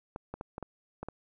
clicks, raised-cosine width 1 ms, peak -24 dBFS, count 7, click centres 0.161 / 0.34 / 0.411 / 0.581 / 0.627 / 1.03 / 1.086 s, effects none

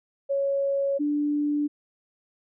sine tone pair in turn, 554.4 / 293.7 Hz, C#5 / D4, 0 / 0 cents, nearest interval major seventh, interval 1100 cents, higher first, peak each -22 dBFS, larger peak neither, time 0.29-0.99 / 0.99-1.68 s, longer first, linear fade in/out 20 ms, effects none

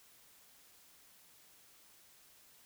silence, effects white hiss -63 dBFS RMS until 2.65 s

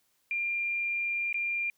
sine tone with dropouts, 2392 Hz, D7, 31 cents sharp, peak -28 dBFS, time 0.31-1.7 s, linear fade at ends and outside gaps 1 ms, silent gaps 1.328-1.343 s, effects white hiss -72 dBFS RMS until 1.77 s

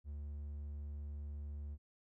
triangle tone, 72.9 Hz, D2, 12 cents flat, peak -40 dBFS, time 0.04-1.78 s, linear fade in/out 50 ms, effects none

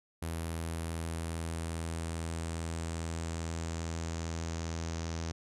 sawtooth tone with low-pass filter sweep, 82.41 Hz, E2, in tune, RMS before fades -37 dBFS, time 0.22-5.32 s, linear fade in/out 5 ms, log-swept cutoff 11000 to 6200 Hz, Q 3.6, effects none

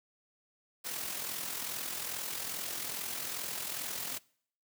white noise with amplitude modulation, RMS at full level -36 dBFS, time 0.84-4.19 s, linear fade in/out 20 ms, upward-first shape sine, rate 42.4 Hz, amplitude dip 50%, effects noise-tail reverb RT60 0.6 s tail -24 dB re dry + high-pass 100 Hz 12 dB/octave

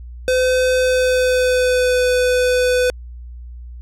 square tone with pitch glide, 510 to 500.1 Hz, C5 to B4, -44 to +22 cents, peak -14 dBFS, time 0.28-2.9 s, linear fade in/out 0 ms, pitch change -34 cents, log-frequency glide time 0.79-2.02 s, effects added 60 Hz sine -31 dBFS peak until 3.81 s + low-pass 10000 Hz 12 dB/octave

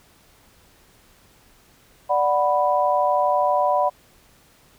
sine chord, B minor, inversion first, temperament equal, 587.3 / 740 / 987.8 Hz, D5 / F#5 / B5, 0 / 0 / 0 cents, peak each -21 dBFS, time 2.09-3.9 s, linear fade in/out 20 ms, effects pink hiss -55 dBFS RMS until 4.78 s

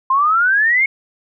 sine exponential sweep, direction up, 1036 to 2200 Hz, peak -11 dBFS, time 0.1-0.86 s, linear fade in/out 5 ms, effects none

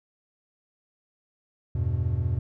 triangle chord, E minor, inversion none, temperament equal, 82.41 / 98 / 123.47 Hz, E2 / G2 / B2, 0 / 0 / 0 cents, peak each -26 dBFS, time 1.75-2.39 s, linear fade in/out 5 ms, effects none

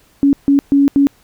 sine tone bursts at uneven times, 280.2 Hz, C#4, 19 cents sharp, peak -7 dBFS, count 4, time 0.23-0.33 / 0.48-0.59 / 0.72-0.88 / 0.96-1.07 s, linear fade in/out 0 ms, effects pink hiss -52 dBFS RMS until 1.23 s

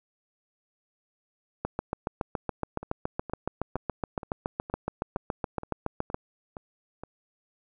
two click trains, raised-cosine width 1 ms, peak -14 / -24 dBFS, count 33 / 10, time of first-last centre 1.65-6.144 / 2.83-7.036 s, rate 7.12 / 2.14 Hz, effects none

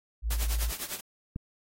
sine tone, 55.8 Hz, A1, 25 cents sharp, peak -26 dBFS, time 0.22-0.73 s, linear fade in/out 50 ms
white noise with tremolo, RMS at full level -33 dBFS, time 0.3-1.01 s, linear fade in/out 10 ms, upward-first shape triangle, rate 9.9 Hz, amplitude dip 90%
click, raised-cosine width 5 ms, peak -22 dBFS, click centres 1.361 s
effects AAC 48 kbps

